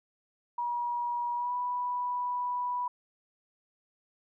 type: tone with pitch glide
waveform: sine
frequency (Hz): 960 to 983.6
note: B5 to B5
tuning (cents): -49 to -7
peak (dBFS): -29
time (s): 0.58-2.88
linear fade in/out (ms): 5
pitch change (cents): +42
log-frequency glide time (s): 1.35-1.53
effects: none